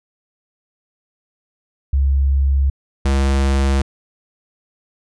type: tone pair in turn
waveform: sine / square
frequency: 68.5 / 68.03 Hz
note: C#2 / C#2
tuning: -20 / -32 cents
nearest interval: unison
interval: 12 cents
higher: first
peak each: -12 / -14 dBFS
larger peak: first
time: 1.93-2.7 / 3.05-3.82 s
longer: neither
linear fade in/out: 5 ms
effects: resampled to 22050 Hz